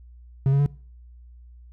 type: tone with pitch steps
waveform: triangle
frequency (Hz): 135.6 / 139.41 / 143.33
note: C#3 / C#3 / D3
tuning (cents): -38 / +10 / -42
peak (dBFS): -14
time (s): 0.46-0.661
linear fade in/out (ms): 0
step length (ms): 67
effects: noise-tail reverb RT60 0.5 s tail -23 dB re dry + added 60 Hz sine -44 dBFS peak until 1.72 s